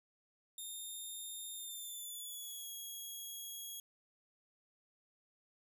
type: tone with pitch glide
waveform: 5% pulse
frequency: 3654 to 3312 Hz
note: A#7 to G#7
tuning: -35 to -5 cents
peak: -37 dBFS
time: 0.58-3.8 s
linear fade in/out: 2 ms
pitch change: -170 cents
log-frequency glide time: 1.54-2.71 s
effects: none